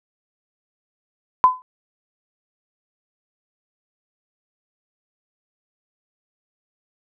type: tone with exponential decay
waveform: sine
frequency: 1014 Hz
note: B5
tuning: 45 cents sharp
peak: -5 dBFS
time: 1.44-1.62 s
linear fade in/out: 0 ms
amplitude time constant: 37 ms
effects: none